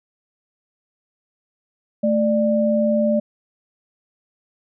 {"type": "tone pair together", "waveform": "sine", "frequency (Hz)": [220.1, 592.9], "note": ["A3", "D5"], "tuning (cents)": [1, 16], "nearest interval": "octave + perfect fourth", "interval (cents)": 1715, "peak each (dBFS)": -18, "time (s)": [2.03, 3.2], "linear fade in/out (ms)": 10, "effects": []}